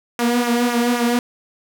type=tone with flanger; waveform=sawtooth; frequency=240 Hz; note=B3; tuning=49 cents flat; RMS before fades=-18 dBFS; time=0.19-1.19 s; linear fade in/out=2 ms; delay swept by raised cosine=0.22 to 3.42 ms; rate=3.8 Hz; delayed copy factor=-0.65; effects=none